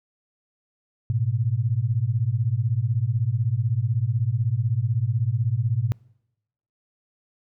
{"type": "beating tone pair", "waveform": "sine", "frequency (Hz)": [107.1, 123.1], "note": ["A2", "B2"], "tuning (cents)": [-46, -5], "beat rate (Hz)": 16, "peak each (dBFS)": [-23, -23], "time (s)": [1.1, 5.92], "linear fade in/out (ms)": 0, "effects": ["noise-tail reverb RT60 0.9 s tail -26 dB re dry"]}